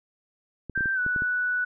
clicks, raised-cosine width 3 ms, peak -23 dBFS, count 7, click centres 0.697 / 0.777 / 0.808 / 0.858 / 1.064 / 1.162 / 1.221 s
sine tone with pitch glide, 1568 to 1480 Hz, G6 to F#6, 0 to 0 cents, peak -23 dBFS, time 0.75-1.65 s, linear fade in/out 10 ms, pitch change -100 cents, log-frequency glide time 0.94-1 s
effects none

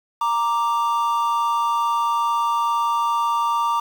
triangle tone pair together, 932.4 / 1174.7 Hz, A#5 / D6, 0 / 0 cents, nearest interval major third, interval 400 cents, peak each -19 dBFS, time 0.21-3.8 s, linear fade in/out 5 ms, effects 7-bit

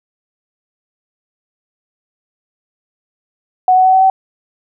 sine tone with pitch steps, 740 / 746 / 752.1 / 758.2 / 764.3 Hz, F#5 / F#5 / F#5 / F#5 / G5, 0 / +14 / +28 / +42 / -44 cents, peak -6 dBFS, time 3.68-4.1 s, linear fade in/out 2 ms, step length 84 ms, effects none

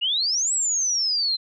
sine exponential two-way sweep, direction up then down, 2794 to 7920 to 4052 Hz, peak -20 dBFS, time 0.01-1.37 s, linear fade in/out 20 ms, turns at 0.53 s, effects none

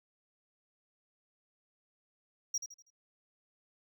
triangle tone with echo, 5690 Hz, F8, 31 cents sharp, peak -29 dBFS, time 2.54-2.58 s, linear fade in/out 5 ms, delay 81 ms, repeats 4, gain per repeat -9 dB, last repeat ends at 2.904 s, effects none

